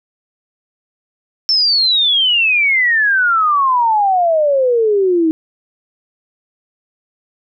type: exponential sweep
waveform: sine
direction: down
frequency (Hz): 5400 to 312.1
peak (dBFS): -10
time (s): 1.49-5.31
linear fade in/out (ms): 0
effects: none